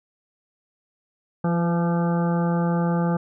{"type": "harmonic tone with a mistuned harmonic", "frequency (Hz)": 171.3, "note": "F3", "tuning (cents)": -33, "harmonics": [1, 2, 3, 4, 5, 7, 8, 9], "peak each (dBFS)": [-20, -31, -29, -35, -31, -35, -41, -40], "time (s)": [1.44, 3.17], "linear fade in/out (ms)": 5, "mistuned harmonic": 3, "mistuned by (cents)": -19, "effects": []}